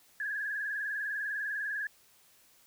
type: tone with vibrato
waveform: sine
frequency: 1661.2 Hz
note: G#6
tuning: in tune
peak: -32 dBFS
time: 0.2-1.87 s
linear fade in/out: 2 ms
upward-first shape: triangle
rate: 20 Hz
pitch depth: 94 cents each way
effects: white hiss -63 dBFS RMS until 2.66 s